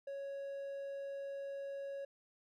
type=tone; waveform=triangle; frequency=554.4 Hz; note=C#5; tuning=in tune; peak=-39 dBFS; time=0.07-2.05 s; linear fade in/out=5 ms; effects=none